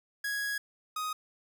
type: tone pair in turn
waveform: 45% pulse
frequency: 1661.2 / 1251 Hz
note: G#6 / D#6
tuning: 0 / +9 cents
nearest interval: perfect fourth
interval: 491 cents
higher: first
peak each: -31 / -32 dBFS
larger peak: first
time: 0.24-0.58 / 0.96-1.13 s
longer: first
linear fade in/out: 5 ms
effects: none